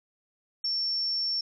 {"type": "tone", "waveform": "sine", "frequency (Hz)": 5440, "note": "F8", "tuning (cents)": -46, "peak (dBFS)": -26, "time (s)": [0.64, 1.41], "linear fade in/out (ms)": 5, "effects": []}